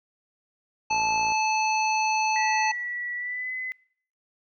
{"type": "harmonic tone", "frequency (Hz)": 870, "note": "A5", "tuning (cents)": -20, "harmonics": [1, 3, 5, 7], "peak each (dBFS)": [-23, -27, -35, -35], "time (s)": [0.9, 2.72], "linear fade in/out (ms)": 10}
{"type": "click train", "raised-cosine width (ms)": 1, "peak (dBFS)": -26, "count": 24, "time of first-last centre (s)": [0.91, 1.321], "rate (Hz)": 56}
{"type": "tone with pitch glide", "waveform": "sine", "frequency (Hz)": [1946, 2026], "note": ["B6", "B6"], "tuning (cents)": [-26, 44], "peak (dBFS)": -29, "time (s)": [2.36, 3.72], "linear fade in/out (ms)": 0, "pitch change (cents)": 70, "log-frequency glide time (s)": [3.15, 3.53]}
{"effects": ["noise-tail reverb RT60 0.6 s tail -24 dB re dry"]}